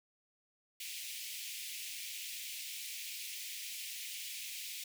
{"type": "high-pass noise", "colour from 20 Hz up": "pink", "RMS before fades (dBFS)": -44, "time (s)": [0.8, 4.84], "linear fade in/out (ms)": 5, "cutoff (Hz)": 2200, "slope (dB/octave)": 48, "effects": []}